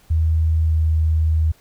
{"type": "tone with pitch glide", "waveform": "sine", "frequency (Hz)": [80, 79.31], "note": ["D#2", "D#2"], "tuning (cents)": [49, 34], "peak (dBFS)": -14, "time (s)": [0.1, 1.52], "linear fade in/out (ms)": 10, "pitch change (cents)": -15, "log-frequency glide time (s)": [0.65, 0.73], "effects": ["pink hiss -54 dBFS RMS until 1.6 s"]}